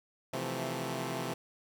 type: chord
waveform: 10% pulse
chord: F major seventh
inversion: second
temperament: equal with one note detuned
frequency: 130.81 / 164.34 / 174.61 / 220 Hz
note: C3 / E3 / F3 / A3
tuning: 0 / -5 / 0 / 0 cents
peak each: -29 / -32 / -33 / -33 dBFS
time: 0.33-1.34 s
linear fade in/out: 5 ms
effects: none